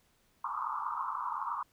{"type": "band-pass noise", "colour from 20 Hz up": "pink", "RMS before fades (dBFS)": -36, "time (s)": [0.44, 1.63], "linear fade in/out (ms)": 5, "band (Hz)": [890, 1300], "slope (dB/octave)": 96, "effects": ["pink hiss -70 dBFS RMS until 1.72 s"]}